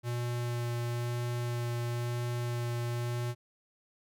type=tone with vibrato; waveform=square; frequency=120 Hz; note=B2; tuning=49 cents flat; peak=-32 dBFS; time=0.03-3.35 s; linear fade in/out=50 ms; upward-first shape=sine; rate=1 Hz; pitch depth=10 cents each way; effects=none